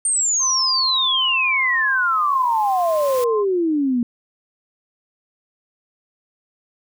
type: exponential sweep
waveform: sine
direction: down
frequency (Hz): 8870 to 233.1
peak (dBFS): -16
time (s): 0.05-4.03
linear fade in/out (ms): 2
type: tone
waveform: sine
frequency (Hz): 1047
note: C6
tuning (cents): +1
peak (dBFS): -24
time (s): 0.39-3.45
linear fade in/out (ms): 50
type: noise with exponential growth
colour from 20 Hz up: white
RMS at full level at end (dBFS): -32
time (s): 1.4-3.24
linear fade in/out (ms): 0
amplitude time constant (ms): 400
effects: none